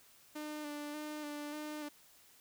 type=tone with vibrato; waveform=sawtooth; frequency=298.2 Hz; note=D4; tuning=27 cents sharp; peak=-37 dBFS; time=0.35-1.89 s; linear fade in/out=10 ms; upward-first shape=square; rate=1.7 Hz; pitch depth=23 cents each way; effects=white hiss -63 dBFS RMS until 2.4 s